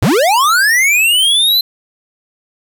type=linear sweep; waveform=square; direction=up; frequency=73.42 to 4097 Hz; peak=-9 dBFS; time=0.02-1.61 s; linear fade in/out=5 ms; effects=7-bit